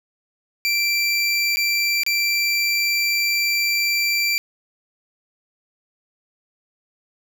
25% pulse tone with dropouts, 2349 Hz, D7, in tune, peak -14 dBFS, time 0.65-4.38 s, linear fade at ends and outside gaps 0 ms, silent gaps 1.56-1.57 / 2.034-2.064 s, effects none

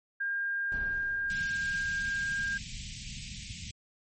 sine tone, 1607 Hz, G6, 43 cents sharp, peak -29 dBFS, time 0.2-2.58 s, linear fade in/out 10 ms
brown noise with exponential decay, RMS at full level -39 dBFS, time 0.72-2.24 s, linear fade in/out 1 ms, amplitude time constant 330 ms
pink band-stop noise, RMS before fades -41 dBFS, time 1.3-3.71 s, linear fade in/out 2 ms, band 220 to 2200 Hz, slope 48 dB/octave
effects MP3 32 kbps

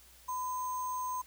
sine tone with sample-and-hold, 1007 Hz, B5, 33 cents sharp, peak -33 dBFS, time 0.28-1.22 s, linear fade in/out 10 ms, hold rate 7350 Hz, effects added 60 Hz sine -62 dBFS peak until 1.26 s + white hiss -59 dBFS RMS until 1.26 s

